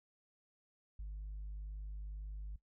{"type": "tone", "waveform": "sine", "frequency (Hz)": 51, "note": "G#1", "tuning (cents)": -31, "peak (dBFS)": -40, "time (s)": [0.99, 2.56], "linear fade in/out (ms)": 5, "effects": ["noise-tail reverb RT60 0.1 s tail -17 dB re dry", "tanh soft clip ceiling -40 dBFS"]}